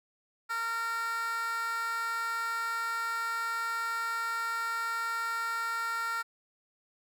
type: tone with high-pass filter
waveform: 15% pulse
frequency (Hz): 459.3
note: A#4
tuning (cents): -26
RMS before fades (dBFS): -33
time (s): 0.49-6.23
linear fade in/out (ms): 20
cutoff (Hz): 1300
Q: 3.5
effects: none